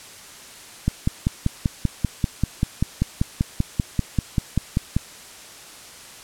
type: click train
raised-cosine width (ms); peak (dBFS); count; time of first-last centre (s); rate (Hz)
5; -6; 22; 0.88-4.966; 5.14
effects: white hiss -42 dBFS RMS until 6.23 s + low-pass 10000 Hz 12 dB/octave